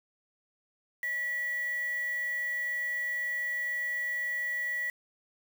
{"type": "tone with quantisation", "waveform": "sine", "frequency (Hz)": 1943, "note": "B6", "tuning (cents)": -29, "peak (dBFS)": -30, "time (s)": [1.03, 4.9], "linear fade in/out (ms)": 2, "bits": 7, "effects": []}